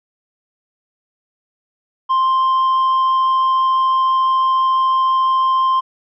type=tone with tanh clipping; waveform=sine; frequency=1049 Hz; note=C6; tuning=4 cents sharp; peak=-13 dBFS; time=2.09-5.81 s; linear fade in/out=20 ms; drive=3 dB; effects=none